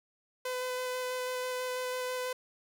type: tone with vibrato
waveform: sawtooth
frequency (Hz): 505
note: B4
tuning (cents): +39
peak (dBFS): -29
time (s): 0.45-2.33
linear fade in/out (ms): 5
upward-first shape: square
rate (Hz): 6.1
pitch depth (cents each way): 8
effects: none